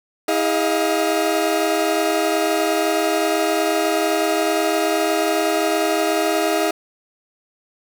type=tone cluster; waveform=40% pulse; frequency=321.6 / 407.4 / 632 / 700 Hz; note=E4 / G#4 / D#5 / F5; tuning=-43 / -33 / +27 / +4 cents; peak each=-22 dBFS; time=0.28-6.71 s; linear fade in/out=5 ms; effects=none